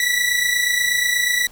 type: tone pair together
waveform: sawtooth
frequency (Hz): 1947.2 / 1975.5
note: B6 / B6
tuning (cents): -25 / 0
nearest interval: unison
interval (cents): 25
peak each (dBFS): -15 / -18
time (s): 0-1.47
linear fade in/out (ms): 2
effects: pink hiss -47 dBFS RMS until 1.51 s